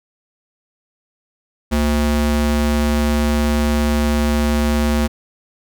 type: ring-modulated tone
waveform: square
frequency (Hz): 146.83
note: D3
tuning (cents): 0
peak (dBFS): -12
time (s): 1.71-5.08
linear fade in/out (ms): 20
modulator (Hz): 80.3
effects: none